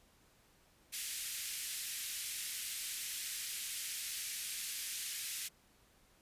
white band-pass noise, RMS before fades -42 dBFS, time 0.92-5.49 s, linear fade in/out 20 ms, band 1900 to 13000 Hz, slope 24 dB/octave, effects pink hiss -68 dBFS RMS until 6.21 s + resampled to 32000 Hz

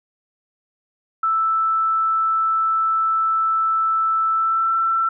sine tone with pitch glide, 1320 to 1338.4 Hz, E6 to E6, +2 to +26 cents, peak -16 dBFS, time 1.23-5.09 s, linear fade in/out 5 ms, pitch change +24 cents, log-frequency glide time 4.33-4.73 s, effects none

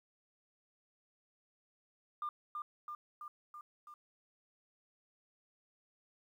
sine tone with echo, 1200 Hz, D6, 37 cents sharp, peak -35 dBFS, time 2.22-2.29 s, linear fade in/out 2 ms, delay 330 ms, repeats 5, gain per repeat -3 dB, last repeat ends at 3.94 s, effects tanh soft clip ceiling -32 dBFS + 12-bit

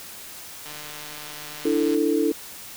click train, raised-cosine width 0.2 ms, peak -21 dBFS, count 194, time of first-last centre 0.66-1.947 s, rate 150 Hz
sine chord, D suspended second, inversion none, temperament equal with one note detuned, 293.7 / 329.6 / 443.1 Hz, D4 / E4 / A4, 0 / 0 / +12 cents, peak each -23 dBFS, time 1.65-2.32 s, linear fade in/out 5 ms
effects white hiss -40 dBFS RMS until 2.76 s

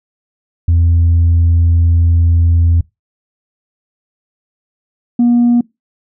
sine tone pair in turn, 84.3 / 239.6 Hz, E2 / A#3, +39 / +48 cents, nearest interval octave + tritone, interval 1809 cents, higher second, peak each -5 dBFS, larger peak neither, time 0.68-2.81 / 5.19-5.61 s, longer first, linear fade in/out 5 ms, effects noise-tail reverb RT60 0.2 s tail -24 dB re dry + tanh soft clip ceiling -5 dBFS

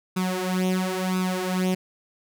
sawtooth tone with flanger, 185 Hz, F#3, in tune, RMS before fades -25 dBFS, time 0.16-1.75 s, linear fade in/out 10 ms, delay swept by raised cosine 0.79 to 5.09 ms, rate 0.98 Hz, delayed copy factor +0.75, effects none

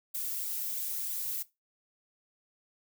violet noise with flanger, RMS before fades -35 dBFS, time 0.14-1.43 s, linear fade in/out 10 ms, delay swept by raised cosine 0.83 to 5.43 ms, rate 3.1 Hz, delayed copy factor +1, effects noise-tail reverb RT60 0.2 s tail -17 dB re dry

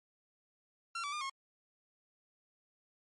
sawtooth tone with pitch steps, 1366 / 1153 / 1205 / 1084 Hz, F6 / D6 / D6 / C#6, -39 / -32 / +44 / -39 cents, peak -33 dBFS, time 0.95-1.298 s, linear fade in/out 5 ms, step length 87 ms, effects low-pass 8000 Hz 12 dB/octave + MP3 48 kbps

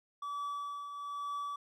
triangle tone with tremolo, 1149 Hz, D6, 38 cents flat, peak -33 dBFS, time 0.22-1.56 s, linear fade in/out 5 ms, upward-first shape triangle, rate 1.1 Hz, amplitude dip 55%, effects none

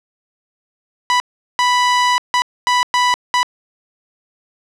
sawtooth tone bursts at uneven times, 987.8 Hz, B5, in tune, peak -8 dBFS, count 6, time 1.1-1.2 / 1.59-2.18 / 2.34-2.42 / 2.67-2.83 / 2.94-3.14 / 3.34-3.43 s, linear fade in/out 0 ms, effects low-pass 6000 Hz 12 dB/octave + 8-bit

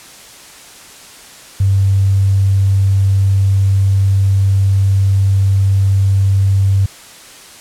triangle tone with tanh clipping, 97.6 Hz, G2, 7 cents flat, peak -8 dBFS, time 1.6-6.86 s, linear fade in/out 5 ms, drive 2 dB, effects white hiss -37 dBFS RMS until 7.6 s + low-pass 10000 Hz 12 dB/octave

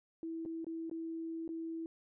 sine tone with dropouts, 327.4 Hz, E4, 12 cents flat, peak -38 dBFS, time 0.23-1.86 s, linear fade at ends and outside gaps 1 ms, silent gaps 0.452-0.459 / 0.645-0.667 / 0.897-0.913 / 1.478-1.49 s, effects none

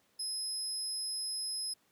30% pulse tone, 5100 Hz, D#8, 42 cents sharp, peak -31 dBFS, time 0.19-1.74 s, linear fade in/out 10 ms, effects pink hiss -71 dBFS RMS until 1.91 s + high-pass 150 Hz 12 dB/octave

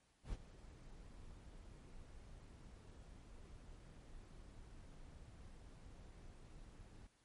brown noise with ADSR envelope, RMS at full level -44 dBFS, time 0.23-7.07 s, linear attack 100 ms, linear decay 36 ms, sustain -13 dB, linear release 5 ms, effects pink hiss -75 dBFS RMS until 7.24 s + MP3 48 kbps

